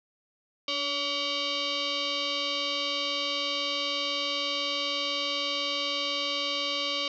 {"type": "tone with frequency modulation", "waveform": "sine", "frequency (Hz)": 290, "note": "D4", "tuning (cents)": -22, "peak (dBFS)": -27, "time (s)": [0.68, 7.08], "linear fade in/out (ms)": 2, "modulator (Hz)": 854, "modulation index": 5, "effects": []}